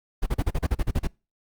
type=noise bursts; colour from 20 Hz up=brown; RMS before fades=-22 dBFS; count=11; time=0.22-1.074 s; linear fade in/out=10 ms; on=44 ms; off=37 ms; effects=noise-tail reverb RT60 0.3 s tail -26 dB re dry + Opus 48 kbps